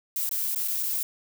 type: noise with dropouts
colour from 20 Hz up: violet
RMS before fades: -28 dBFS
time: 0.16-1.03 s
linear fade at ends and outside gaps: 1 ms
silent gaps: 0.292-0.312 / 0.548-0.559 / 0.677-0.682 / 0.827-0.831 s
effects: none